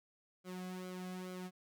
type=tone with flanger; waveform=sawtooth; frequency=183.3 Hz; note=F#3; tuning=16 cents flat; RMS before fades=-45 dBFS; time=0.44-1.51 s; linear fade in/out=50 ms; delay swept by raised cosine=1.1 to 2.2 ms; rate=2.3 Hz; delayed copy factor=-0.7; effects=none